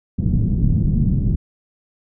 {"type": "low-pass noise", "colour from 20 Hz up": "white", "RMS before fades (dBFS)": -17, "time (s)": [0.18, 1.36], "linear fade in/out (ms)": 10, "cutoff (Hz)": 190, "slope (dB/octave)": 24, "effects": []}